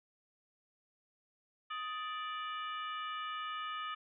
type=harmonic tone with a mistuned harmonic; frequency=587 Hz; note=D5; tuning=1 cent flat; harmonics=2 / 3 / 4 / 5 / 6; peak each=-39 / -47 / -50 / -47 / -54 dBFS; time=1.7-3.95 s; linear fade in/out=10 ms; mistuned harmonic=2; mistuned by=+110 cents; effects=none